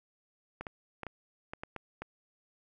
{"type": "clicks", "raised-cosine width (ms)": 0.5, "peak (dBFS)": -24, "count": 8, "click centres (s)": [0.61, 0.668, 1.033, 1.067, 1.535, 1.635, 1.763, 2.02], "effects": []}